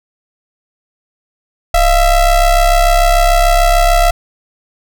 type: ring-modulated tone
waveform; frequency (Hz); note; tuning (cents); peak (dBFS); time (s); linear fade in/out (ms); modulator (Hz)
square; 329.6; E4; 0; -5; 1.74-4.11; 5; 363
effects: none